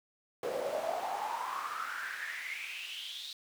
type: noise with high-pass filter sweep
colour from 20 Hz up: brown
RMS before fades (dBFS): -38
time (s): 0.43-3.33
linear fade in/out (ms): 2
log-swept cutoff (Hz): 480 to 3900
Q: 7.7
effects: none